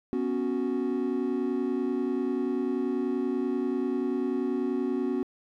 triangle chord, B suspended second, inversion none, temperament equal, 246.9 / 277.2 / 370 Hz, B3 / C#4 / F#4, 0 / 0 / 0 cents, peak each -28 dBFS, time 0.13-5.23 s, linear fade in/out 0 ms, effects tanh soft clip ceiling -15 dBFS

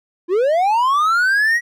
triangle linear sweep, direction up, 329.6 to 1936 Hz, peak -11 dBFS, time 0.28-1.61 s, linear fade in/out 50 ms, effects none

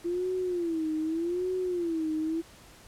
sine tone with vibrato, 339.9 Hz, F4, 47 cents flat, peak -27 dBFS, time 0.04-2.42 s, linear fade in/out 20 ms, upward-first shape sine, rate 0.83 Hz, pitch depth 150 cents each way, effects pink hiss -53 dBFS RMS until 2.87 s + low-pass 12000 Hz 12 dB/octave

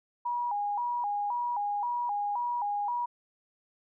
sine tone with vibrato, 889 Hz, A5, 18 cents sharp, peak -28 dBFS, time 0.25-3.06 s, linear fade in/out 10 ms, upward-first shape square, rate 1.9 Hz, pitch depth 140 cents each way, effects none

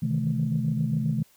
sine tone cluster, 129.1 / 153.2 / 160.7 / 216.5 Hz, C3 / D#3 / E3 / A3, -23 / -27 / -44 / -28 cents, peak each -28 dBFS, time 0.02-1.23 s, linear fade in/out 10 ms, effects tanh soft clip ceiling -14 dBFS + white hiss -60 dBFS RMS until 1.36 s

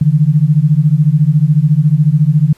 sine beating tone pair, 144.1 / 158.1 Hz, D3 / D#3, -33 / +28 cents, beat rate 14 Hz, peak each -10 dBFS, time 0.01-2.53 s, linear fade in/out 5 ms, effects pink hiss -49 dBFS RMS until 2.57 s + resampled to 32000 Hz

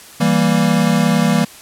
square chord, E diminished, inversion none, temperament equal, 164.81 / 196 / 233.1 Hz, E3 / G3 / Bb3, 0 / 0 / 0 cents, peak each -17 dBFS, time 0.2-1.45 s, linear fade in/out 10 ms, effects white hiss -39 dBFS RMS until 1.61 s + low-pass 12000 Hz 12 dB/octave

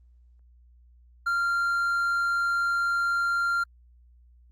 triangle tone, 1388 Hz, F6, 11 cents flat, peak -21 dBFS, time 1.26-3.64 s, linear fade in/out 10 ms, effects added 60 Hz sine -53 dBFS peak until 4.51 s + Opus 24 kbps

